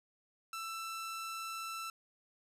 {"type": "tone", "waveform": "sawtooth", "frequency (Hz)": 1331, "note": "E6", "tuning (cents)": 16, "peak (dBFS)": -36, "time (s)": [0.53, 1.9], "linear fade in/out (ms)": 2, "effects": ["resampled to 32000 Hz"]}